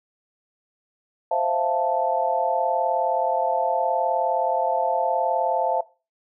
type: chord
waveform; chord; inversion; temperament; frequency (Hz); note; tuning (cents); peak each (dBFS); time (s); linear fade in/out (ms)
sine; F major seventh; second; equal; 523.3 / 659.3 / 698.5 / 880; C5 / E5 / F5 / A5; 0 / 0 / 0 / 0; -27 / -24 / -25 / -24; 1.31-5.81; 5
effects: noise-tail reverb RT60 0.3 s tail -19 dB re dry